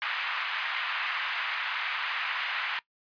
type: band-pass noise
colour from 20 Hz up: white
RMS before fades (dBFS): -32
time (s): 0.02-2.79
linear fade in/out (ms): 0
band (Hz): 1000 to 2800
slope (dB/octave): 24
effects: noise-tail reverb RT60 0.1 s tail -20 dB re dry + resampled to 11025 Hz